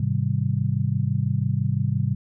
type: chord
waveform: sine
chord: Ab major seventh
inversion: none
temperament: just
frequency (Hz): 103.83 / 129.78 / 155.74 / 194.67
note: Ab2 / C3 / Eb3 / G3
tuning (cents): 0 / -14 / +2 / -12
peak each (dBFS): -25 / -23 / -29 / -29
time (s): 0-2.15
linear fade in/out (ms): 5
effects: none